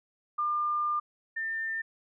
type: tone pair in turn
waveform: sine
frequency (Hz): 1200 / 1798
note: D6 / A6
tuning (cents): +37 / +37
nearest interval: perfect fifth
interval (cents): 700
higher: second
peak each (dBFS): -26 / -30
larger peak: first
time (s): 0.38-1 / 1.36-1.82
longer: first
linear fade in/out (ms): 10
effects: none